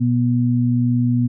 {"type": "tone pair together", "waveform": "sine", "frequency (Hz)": [121.61, 243.4], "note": ["B2", "B3"], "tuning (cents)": [-26, -25], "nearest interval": "octave", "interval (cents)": 1201, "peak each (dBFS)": -17, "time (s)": [0, 1.28], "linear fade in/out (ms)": 20, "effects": []}